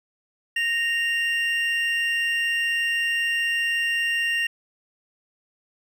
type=tone pair together; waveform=triangle; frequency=1856.8 / 2782 Hz; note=A#6 / F7; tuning=-7 / -7 cents; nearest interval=perfect fifth; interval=700 cents; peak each=-22 / -23 dBFS; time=0.56-4.47 s; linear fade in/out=5 ms; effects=none